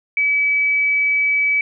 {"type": "tone", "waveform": "sine", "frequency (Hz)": 2289, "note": "D7", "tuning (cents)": -45, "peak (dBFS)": -14, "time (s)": [0.17, 1.61], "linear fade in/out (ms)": 2, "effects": []}